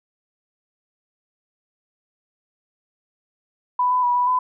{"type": "tone with pitch steps", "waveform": "sine", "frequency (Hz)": [992, 1001, 975, 984, 1006], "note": ["B5", "B5", "B5", "B5", "B5"], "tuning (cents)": [7, 23, -23, -7, 32], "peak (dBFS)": -16, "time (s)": [3.79, 4.39], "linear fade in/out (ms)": 5, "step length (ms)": 120, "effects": []}